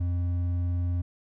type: tone with hard clipping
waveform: triangle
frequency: 88 Hz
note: F2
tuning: 14 cents sharp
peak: -26 dBFS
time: 0-1.02 s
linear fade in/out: 10 ms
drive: 8 dB
effects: none